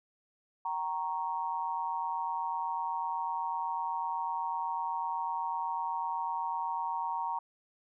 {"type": "tone with amplitude modulation", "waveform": "sine", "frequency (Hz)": 934, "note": "A#5", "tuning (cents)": 3, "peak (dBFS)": -27, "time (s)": [0.65, 7.39], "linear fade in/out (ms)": 5, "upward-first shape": "sine", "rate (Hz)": 168, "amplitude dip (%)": 90, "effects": []}